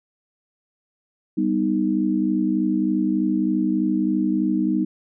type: chord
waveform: sine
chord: G augmented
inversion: none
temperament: equal with one note detuned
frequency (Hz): 196 / 247.8 / 311.1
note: G3 / B3 / D#4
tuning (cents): 0 / +6 / 0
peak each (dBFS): -23 / -24 / -21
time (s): 1.37-4.85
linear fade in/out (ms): 10
effects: none